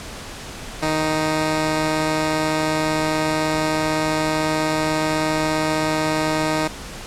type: tone pair together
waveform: 10% pulse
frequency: 155.8 / 311.6 Hz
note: D#3 / D#4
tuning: +3 / +3 cents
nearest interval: octave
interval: 1200 cents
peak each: -15 dBFS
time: 0.82-6.68 s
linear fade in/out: 10 ms
effects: pink hiss -34 dBFS RMS until 7.06 s + low-pass 9000 Hz 12 dB/octave